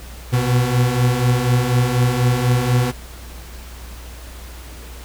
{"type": "beating tone pair", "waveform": "40% pulse", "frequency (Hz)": [120.9, 125], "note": ["B2", "B2"], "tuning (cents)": [-36, 21], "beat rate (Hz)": 4.1, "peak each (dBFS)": [-19, -15], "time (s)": [0.32, 2.92], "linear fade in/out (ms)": 20, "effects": ["added 60 Hz sine -34 dBFS peak until 5.04 s", "pink hiss -40 dBFS RMS until 5.04 s"]}